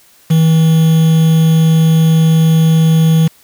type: tone with quantisation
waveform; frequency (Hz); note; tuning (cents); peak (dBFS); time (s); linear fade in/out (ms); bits
triangle; 161.1; E3; -39; -4; 0.3-3.28; 10; 4
effects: white hiss -47 dBFS RMS until 3.43 s